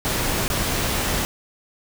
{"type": "noise with dropouts", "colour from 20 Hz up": "pink", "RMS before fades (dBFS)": -23, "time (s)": [0.05, 1.25], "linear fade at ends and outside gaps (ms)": 0, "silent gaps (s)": [0.48, 0.501], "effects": []}